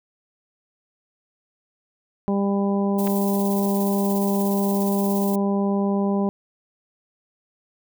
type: harmonic tone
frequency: 199.1 Hz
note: G3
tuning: 27 cents sharp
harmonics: 1 / 2 / 3 / 4 / 5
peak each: -20 / -26 / -30 / -32 / -34 dBFS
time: 2.28-6.29 s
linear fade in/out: 0 ms
type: noise with tremolo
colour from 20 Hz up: violet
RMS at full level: -32 dBFS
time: 2.98-5.36 s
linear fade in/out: 10 ms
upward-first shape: square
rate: 17 Hz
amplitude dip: 30%
type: clicks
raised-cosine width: 0.3 ms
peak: -20 dBFS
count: 2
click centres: 3.07 / 3.076 s
effects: none